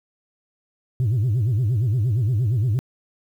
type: tone with vibrato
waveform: sine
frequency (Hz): 114.6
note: A#2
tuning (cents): -29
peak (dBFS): -15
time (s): 1-2.79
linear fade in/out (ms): 0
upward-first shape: sine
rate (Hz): 8.6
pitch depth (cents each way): 250
effects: tanh soft clip ceiling -16 dBFS + 9-bit